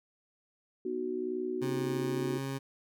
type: chord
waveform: sine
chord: B major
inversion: none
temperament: just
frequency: 246.9 / 308.7 / 370.4 Hz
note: B3 / D#4 / F#4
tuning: 0 / -14 / +2 cents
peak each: -39 / -39 / -33 dBFS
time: 0.85-2.38 s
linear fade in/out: 5 ms
type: tone with pitch glide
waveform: 20% pulse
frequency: 134.2 to 135.68 Hz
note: C3 to C#3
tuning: +44 to -37 cents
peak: -29 dBFS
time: 1.61-2.59 s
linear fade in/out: 20 ms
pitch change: +19 cents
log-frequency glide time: 1.83-2.3 s
effects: none